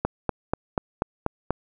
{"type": "click train", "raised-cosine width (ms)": 1, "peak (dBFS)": -8, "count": 7, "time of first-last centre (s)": [0.05, 1.506], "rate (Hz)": 4.12, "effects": []}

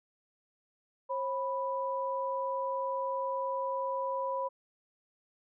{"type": "tone pair together", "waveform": "sine", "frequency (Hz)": [537.7, 987.8], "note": ["C5", "B5"], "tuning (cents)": [47, 0], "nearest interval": "major seventh", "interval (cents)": 1053, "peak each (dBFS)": [-34, -33], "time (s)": [1.09, 4.49], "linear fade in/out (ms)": 20, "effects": []}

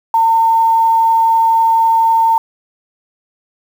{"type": "tone with quantisation", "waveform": "sine", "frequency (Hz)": 906, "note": "A#5", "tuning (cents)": -50, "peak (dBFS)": -8, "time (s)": [0.14, 2.38], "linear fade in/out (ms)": 2, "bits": 6, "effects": []}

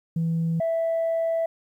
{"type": "tone pair in turn", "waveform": "sine", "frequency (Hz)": [164.81, 659.2], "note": ["E3", "E5"], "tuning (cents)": [0, 0], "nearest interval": "2 octaves", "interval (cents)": 2400, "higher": "second", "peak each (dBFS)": -20, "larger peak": "neither", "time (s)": [[0.16, 0.6], [0.6, 1.46]], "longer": "second", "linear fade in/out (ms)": 5, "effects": ["tanh soft clip ceiling -19 dBFS", "10-bit"]}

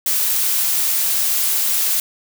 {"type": "noise", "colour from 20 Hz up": "blue", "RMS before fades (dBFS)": -18, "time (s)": [0.06, 2], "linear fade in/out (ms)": 2, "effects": []}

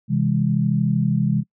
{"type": "chord", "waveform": "sine", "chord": "C augmented", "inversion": "none", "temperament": "just", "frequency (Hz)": [130.81, 163.52, 204.4], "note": ["C3", "E3", "G#3"], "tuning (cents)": [0, -14, -27], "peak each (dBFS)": -21, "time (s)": [0.08, 1.44], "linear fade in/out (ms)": 50, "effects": ["noise-tail reverb RT60 0.1 s tail -24 dB re dry"]}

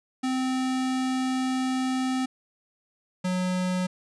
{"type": "tone pair in turn", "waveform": "square", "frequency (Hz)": [258.9, 183.07], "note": ["C4", "F#3"], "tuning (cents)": [-18, -18], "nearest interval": "tritone", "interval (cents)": 600, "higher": "first", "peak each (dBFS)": -25, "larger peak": "neither", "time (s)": [[0.23, 2.26], [3.24, 3.87]], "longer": "first", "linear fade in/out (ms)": 10, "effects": ["resampled to 22050 Hz", "10-bit"]}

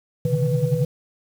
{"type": "tone cluster", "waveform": "sine", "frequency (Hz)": [126.2, 138.7, 149.2, 159.3, 491.8], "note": ["B2", "C#3", "D3", "D#3", "B4"], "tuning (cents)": [38, 1, 28, 41, -7], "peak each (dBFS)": -24, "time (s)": [0.25, 0.85], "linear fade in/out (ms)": 5, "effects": ["tanh soft clip ceiling -8 dBFS", "7-bit"]}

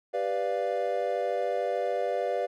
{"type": "chord", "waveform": "triangle", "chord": "G dominant seventh", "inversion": "none", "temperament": "equal with one note detuned", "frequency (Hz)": [392, 493.9, 587.3, 696], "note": ["G4", "B4", "D5", "F5"], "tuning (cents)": [0, 0, 0, -6], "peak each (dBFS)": [-33, -29, -29, -30], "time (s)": [0.13, 2.47], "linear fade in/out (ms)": 20, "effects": []}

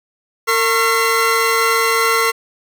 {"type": "tone cluster", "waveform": "40% pulse", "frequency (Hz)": [455.8, 1095, 1365, 2036], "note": ["A#4", "C#6", "F6", "C7"], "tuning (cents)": [-39, -22, -40, -48], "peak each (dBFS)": -18, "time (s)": [0.47, 2.32], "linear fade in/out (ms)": 20, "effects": []}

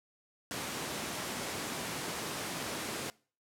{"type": "high-pass noise", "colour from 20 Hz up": "pink", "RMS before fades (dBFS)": -38, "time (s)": [0.51, 3.1], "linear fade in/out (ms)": 0, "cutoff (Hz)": 170, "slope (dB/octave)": 12, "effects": ["noise-tail reverb RT60 0.4 s tail -23 dB re dry", "low-pass 12000 Hz 12 dB/octave"]}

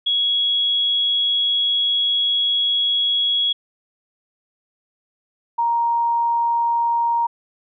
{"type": "tone pair in turn", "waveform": "sine", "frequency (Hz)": [3335, 935.9], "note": ["G#7", "A#5"], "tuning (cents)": [7, 7], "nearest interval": "octave + minor seventh", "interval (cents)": 2200, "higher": "first", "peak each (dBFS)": -16, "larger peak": "neither", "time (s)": [[0.06, 3.53], [5.58, 7.27]], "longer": "first", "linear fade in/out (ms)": 10, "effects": []}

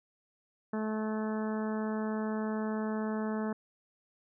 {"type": "harmonic tone", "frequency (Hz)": 216.7, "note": "A3", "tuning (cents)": -26, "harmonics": [1, 2, 3, 4, 5, 6, 7, 8], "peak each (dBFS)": [-32, -38, -42, -44, -46, -48, -49, -50], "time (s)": [0.73, 3.53], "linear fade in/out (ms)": 5, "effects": []}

